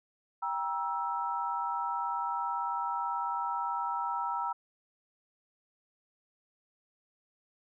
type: chord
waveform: sine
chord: E diminished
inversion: first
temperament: just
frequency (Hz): 791.1 / 949.3 / 1318.5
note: G5 / Bb5 / E6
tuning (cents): +16 / +31 / 0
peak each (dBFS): -37 / -33 / -35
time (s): 0.42-4.53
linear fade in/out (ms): 10
effects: none